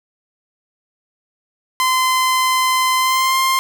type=tone with pitch glide; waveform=sawtooth; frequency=1031 to 1054.5 Hz; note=C6 to C6; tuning=-26 to +13 cents; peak=-10 dBFS; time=1.8-3.59 s; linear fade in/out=0 ms; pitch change=+39 cents; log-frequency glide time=2.97-3.37 s; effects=none